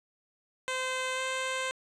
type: tone with pitch glide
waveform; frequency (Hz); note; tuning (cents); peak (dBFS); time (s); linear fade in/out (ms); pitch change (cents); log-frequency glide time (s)
10% pulse; 516 to 521.1; C5 to C5; -24 to -7; -22; 0.68-1.71; 0; +17; 1.15-1.2
effects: resampled to 24000 Hz + 8-bit